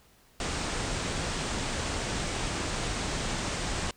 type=low-pass noise; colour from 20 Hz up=pink; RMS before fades=-32 dBFS; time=0.4-3.91 s; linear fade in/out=2 ms; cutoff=9000 Hz; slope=96 dB/octave; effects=pink hiss -61 dBFS RMS until 3.96 s